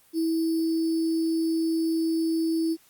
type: tone with sample-and-hold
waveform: sine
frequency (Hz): 325.6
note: E4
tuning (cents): -21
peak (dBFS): -22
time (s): 0.13-2.77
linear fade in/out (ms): 50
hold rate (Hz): 4900
effects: white hiss -59 dBFS RMS until 2.89 s + Opus 32 kbps